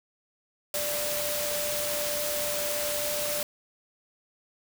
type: tone in noise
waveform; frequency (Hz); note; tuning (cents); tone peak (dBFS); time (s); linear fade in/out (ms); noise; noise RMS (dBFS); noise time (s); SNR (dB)
sine; 590; D5; +8; -32; 0.74-3.43; 2; white; -31; 0.74-3.43; -4
effects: none